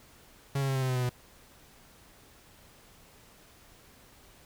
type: tone with pitch steps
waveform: 45% pulse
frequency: 138.59 / 136.37 / 134.18 / 132.03 / 129.91 / 127.82 / 125.77 / 123.76 Hz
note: C#3 / C#3 / C3 / C3 / C3 / C3 / B2 / B2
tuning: 0 / -28 / +44 / +16 / -12 / -40 / +32 / +4 cents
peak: -27 dBFS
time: 0.55-1.094 s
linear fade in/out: 5 ms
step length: 68 ms
effects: pink hiss -57 dBFS RMS until 4.45 s